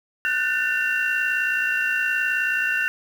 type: tone cluster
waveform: sine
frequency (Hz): 1471 / 1530 / 1784 / 2745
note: F#6 / G6 / A6 / F7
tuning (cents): -11 / -42 / +23 / -31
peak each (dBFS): -25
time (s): 0.25-2.88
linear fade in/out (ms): 0
effects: tanh soft clip ceiling -12 dBFS + 7-bit